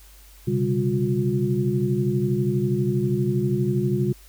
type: tone cluster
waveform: sine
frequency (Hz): 126.7 / 139.1 / 198.6 / 358.1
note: B2 / C#3 / G3 / F4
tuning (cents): +45 / +6 / +23 / +43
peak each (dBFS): -25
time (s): 0.47-4.13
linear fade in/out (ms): 10
effects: added 50 Hz sine -47 dBFS peak until 4.28 s + white hiss -52 dBFS RMS until 4.28 s